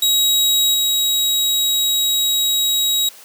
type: tone with level steps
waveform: sawtooth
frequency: 3825 Hz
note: A#7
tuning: 44 cents sharp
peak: -10 / -12 dBFS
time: 0.02-3.09 s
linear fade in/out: 5 ms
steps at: 0.74 s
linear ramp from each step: 2 ms
effects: white hiss -42 dBFS RMS until 3.24 s + high-pass 300 Hz 12 dB/octave